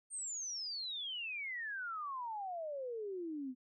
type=exponential sweep; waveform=sine; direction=down; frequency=8860 to 246.7 Hz; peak=-39 dBFS; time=0.1-3.55 s; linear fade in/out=50 ms; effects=none